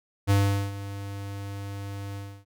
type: tone with ADSR envelope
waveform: square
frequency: 99.7 Hz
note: G2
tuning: 30 cents sharp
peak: -18 dBFS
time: 0.27-2.45 s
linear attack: 34 ms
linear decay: 410 ms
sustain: -16 dB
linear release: 290 ms
effects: none